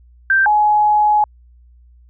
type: tone pair in turn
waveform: sine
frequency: 1568 / 841.7 Hz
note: G6 / G#5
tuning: 0 / +23 cents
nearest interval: major seventh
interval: 1077 cents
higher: first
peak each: -10 dBFS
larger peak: neither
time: 0.3-0.46 / 0.46-1.24 s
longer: second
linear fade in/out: 2 ms
effects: added 60 Hz sine -44 dBFS peak until 2.09 s